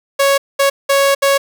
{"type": "tone bursts at uneven times", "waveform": "sawtooth", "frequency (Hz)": 554.4, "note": "C#5", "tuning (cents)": 0, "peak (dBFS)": -6, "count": 4, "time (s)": [[0.19, 0.38], [0.59, 0.7], [0.89, 1.15], [1.22, 1.38]], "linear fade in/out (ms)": 10, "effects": []}